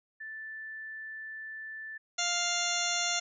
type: tone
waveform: sine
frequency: 1760 Hz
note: A6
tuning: in tune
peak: -39 dBFS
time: 0.2-1.98 s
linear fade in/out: 10 ms
type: harmonic tone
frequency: 699 Hz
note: F5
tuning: 1 cent sharp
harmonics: 1 / 2 / 3 / 4 / 5 / 6 / 8 / 9 / 10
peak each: -37 / -37 / -37 / -37 / -37 / -37 / -37 / -37 / -37 dBFS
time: 2.18-3.2 s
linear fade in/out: 10 ms
effects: none